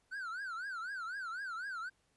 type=tone with vibrato; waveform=triangle; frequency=1465 Hz; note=F#6; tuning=18 cents flat; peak=-37 dBFS; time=0.11-1.9 s; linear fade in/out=20 ms; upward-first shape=triangle; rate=4 Hz; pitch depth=230 cents each way; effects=pink hiss -75 dBFS RMS until 2.16 s + resampled to 24000 Hz